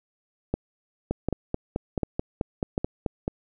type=two click trains; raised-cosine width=2 ms; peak=-12 / -11 dBFS; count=11 / 4; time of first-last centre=1.11-3.279 / 0.54-2.779 s; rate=4.61 / 1.34 Hz; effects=none